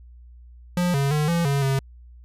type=tone with pitch steps; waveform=square; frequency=177.3 / 139.1 / 150.7 / 169.9 / 140 / 135.5 Hz; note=F3 / C#3 / D3 / F3 / C#3 / C#3; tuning=+26 / +6 / +45 / -47 / +18 / -39 cents; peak=-20 dBFS; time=0.77-1.79 s; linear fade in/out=2 ms; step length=170 ms; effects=added 60 Hz sine -43 dBFS peak until 2.24 s + resampled to 32000 Hz